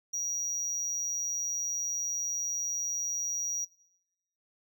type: tone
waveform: triangle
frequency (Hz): 5760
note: F#8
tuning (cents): -47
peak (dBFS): -29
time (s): 0.13-3.65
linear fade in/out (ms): 10
effects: noise-tail reverb RT60 0.9 s tail -22 dB re dry